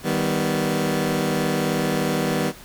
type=chord; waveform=20% pulse; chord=Eb augmented; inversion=none; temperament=equal with one note detuned; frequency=156.92 / 196 / 246.9 Hz; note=Eb3 / G3 / B3; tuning=+15 / 0 / 0 cents; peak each=-20 dBFS; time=0.03-2.53 s; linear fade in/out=50 ms; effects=pink hiss -43 dBFS RMS until 2.64 s